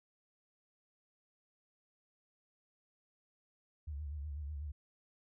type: tone with vibrato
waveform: sine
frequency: 73.42 Hz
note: D2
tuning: in tune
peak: -39 dBFS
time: 3.87-4.72 s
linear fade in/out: 10 ms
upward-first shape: sine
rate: 8.1 Hz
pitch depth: 95 cents each way
effects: none